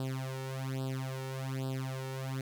sawtooth tone with flanger, 132.3 Hz, C3, 20 cents sharp, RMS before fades -37 dBFS, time 0-2.41 s, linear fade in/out 2 ms, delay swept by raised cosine 0.23 to 2.23 ms, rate 1.2 Hz, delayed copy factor +0.95, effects none

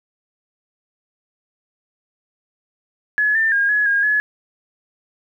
sine tone with pitch steps, 1699 / 1789 / 1623 / 1690 / 1626 / 1700 Hz, G#6 / A6 / G#6 / G#6 / G#6 / G#6, +39 / +28 / -40 / +30 / -37 / +40 cents, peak -14 dBFS, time 3.18-4.2 s, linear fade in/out 0 ms, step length 170 ms, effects 9-bit

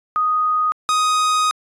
sine / 45% pulse tone pair in turn, 1244.5 / 1249.4 Hz, D#6 / D#6, 0 / +7 cents, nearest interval unison, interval 7 cents, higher second, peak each -15 dBFS, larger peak neither, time 0.16-0.72 / 0.89-1.51 s, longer second, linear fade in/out 0 ms, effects resampled to 22050 Hz

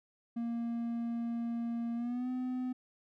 triangle tone with pitch glide, 233.6 to 253.3 Hz, A#3 to B3, +4 to +44 cents, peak -31 dBFS, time 0.36-2.73 s, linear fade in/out 10 ms, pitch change +140 cents, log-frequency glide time 1.95-2.29 s, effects none

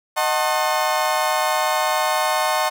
35% pulse chord, D# diminished seventh, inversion none, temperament just, 622.3 / 746.7 / 896 / 1075.3 Hz, D#5 / F#5 / A5 / C6, 0 / +16 / +31 / +47 cents, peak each -22 dBFS, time 0.16-2.7 s, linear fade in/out 20 ms, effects none

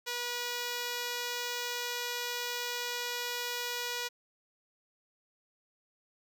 5% pulse tone, 484.6 Hz, B4, 33 cents flat, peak -22 dBFS, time 0.06-4.09 s, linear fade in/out 20 ms, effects none

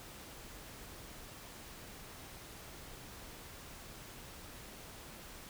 silence, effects pink hiss -51 dBFS RMS until 5.49 s

